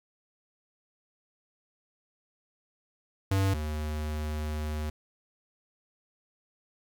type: tone pair in turn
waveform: square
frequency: 96.9 / 76.18 Hz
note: G2 / D#2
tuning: -20 / -36 cents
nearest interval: major third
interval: 416 cents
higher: first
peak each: -24 / -31 dBFS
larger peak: first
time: 3.31-3.54 / 3.54-4.9 s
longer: second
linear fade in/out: 5 ms
effects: 10-bit